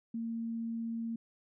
sine tone, 229 Hz, A#3, 31 cents flat, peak -34 dBFS, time 0.14-1.16 s, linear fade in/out 5 ms, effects none

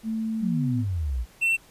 sine tone with pitch glide, 221.9 to 249.1 Hz, A3 to B3, +15 to +15 cents, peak -25 dBFS, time 0.03-0.85 s, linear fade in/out 50 ms, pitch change +200 cents, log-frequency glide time 0.44-0.62 s
sine exponential sweep, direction down, 204 to 55 Hz, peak -24 dBFS, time 0.4-1.26 s, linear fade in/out 50 ms
triangle tone, 2696 Hz, E7, 38 cents sharp, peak -18 dBFS, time 1.41-1.57 s, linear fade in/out 20 ms
effects pink hiss -54 dBFS RMS until 1.7 s + resampled to 32000 Hz

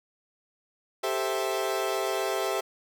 30% pulse chord, A minor seventh, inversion third, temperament equal, 392 / 440 / 523.3 / 659.3 Hz, G4 / A4 / C5 / E5, 0 / 0 / 0 / 0 cents, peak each -28 / -32 / -31 / -29 dBFS, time 1.03-2.61 s, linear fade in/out 10 ms, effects none

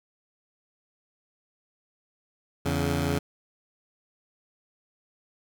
15% pulse tone pair together, 83.9 / 141.1 Hz, E2 / C#3, +31 / +31 cents, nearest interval major sixth, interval 900 cents, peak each -21 dBFS, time 2.65-3.19 s, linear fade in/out 10 ms, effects none

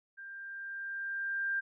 sine tone with level ramp, 1590 Hz, G6, 24 cents sharp, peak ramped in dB -44 to -29 dBFS, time 0.17-1.61 s, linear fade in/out 20 ms, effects none

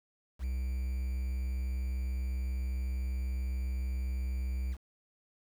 triangle tone with quantisation, 63.8 Hz, C2, 43 cents flat, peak -29 dBFS, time 0.39-4.77 s, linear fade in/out 50 ms, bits 9, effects none

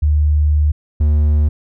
sine / triangle tone pair in turn, 75 / 75 Hz, D2 / D2, +37 / +37 cents, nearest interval unison, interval 0 cents, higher neither, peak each -10 / -8 dBFS, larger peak second, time 0.02-0.72 / 1-1.49 s, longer first, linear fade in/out 10 ms, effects none

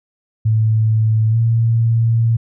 sine tone with pitch glide, 110 to 114.74 Hz, A2 to A#2, 0 to -27 cents, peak -11 dBFS, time 0.45-2.37 s, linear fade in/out 10 ms, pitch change +73 cents, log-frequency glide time 1.3-1.37 s, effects none

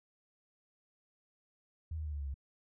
sine tone with pitch steps, 80.1 / 77.51 / 75 / 72.57 / 70.22 / 67.94 Hz, E2 / D#2 / D2 / D2 / C#2 / C#2, -49 / -6 / +37 / -20 / +23 / -34 cents, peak -36 dBFS, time 1.91-2.342 s, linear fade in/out 5 ms, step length 72 ms, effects none

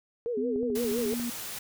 sine tone with vibrato, 446 Hz, A4, 23 cents sharp, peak -28 dBFS, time 0.26-1.14 s, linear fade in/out 0 ms, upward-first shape sine, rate 5.8 Hz, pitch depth 160 cents each way
sine tone with pitch glide, 253.1 to 238.9 Hz, B3 to A#3, +43 to +43 cents, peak -30 dBFS, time 0.37-1.3 s, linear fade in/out 5 ms, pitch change -100 cents, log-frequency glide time 0.58-0.82 s
click train, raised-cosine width 2 ms, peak -30 dBFS, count 10, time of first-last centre 0.56-1.198 s, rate 14.1 Hz
white noise, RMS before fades -38 dBFS, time 0.75-1.59 s, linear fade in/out 5 ms
effects none

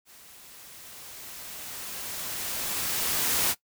white noise with level ramp, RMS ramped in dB -52 to -24 dBFS, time 0.05-3.55 s, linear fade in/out 50 ms, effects noise-tail reverb RT60 0.1 s tail -19 dB re dry

